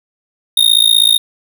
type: tone with amplitude modulation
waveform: square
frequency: 3701 Hz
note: A#7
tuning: 13 cents flat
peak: -4 dBFS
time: 0.57-1.18 s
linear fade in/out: 5 ms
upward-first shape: sine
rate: 56 Hz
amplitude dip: 100%
effects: none